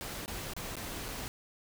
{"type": "noise with dropouts", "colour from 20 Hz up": "pink", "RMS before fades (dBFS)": -40, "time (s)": [0.01, 1.28], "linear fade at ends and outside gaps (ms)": 0, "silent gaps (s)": [[0.26, 0.279], [0.535, 0.565], [0.755, 0.767], [1.083, 1.087]], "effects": []}